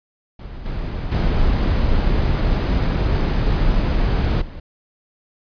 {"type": "noise with level steps", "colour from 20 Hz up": "brown", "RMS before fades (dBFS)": [-33, -25, -17, -33], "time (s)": [0.39, 4.6], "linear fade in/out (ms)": 5, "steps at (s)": [0.65, 1.11, 4.41], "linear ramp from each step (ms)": 10, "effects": ["resampled to 11025 Hz"]}